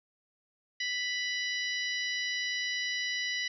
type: harmonic tone with a mistuned harmonic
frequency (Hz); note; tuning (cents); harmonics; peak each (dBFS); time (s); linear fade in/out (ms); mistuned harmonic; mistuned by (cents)
989; B5; +2; 2 / 3 / 4 / 5 / 6; -33 / -37 / -39 / -41 / -43; 0.8-3.48; 5; 6; -70
effects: none